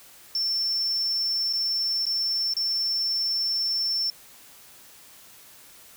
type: tone with dropouts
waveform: triangle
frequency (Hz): 5390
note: E8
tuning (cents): +38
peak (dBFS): -22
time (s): 0.35-4.1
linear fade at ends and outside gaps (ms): 1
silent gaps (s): 1.528-1.534 / 2.054-2.066 / 2.537-2.567
effects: white hiss -50 dBFS RMS until 5.96 s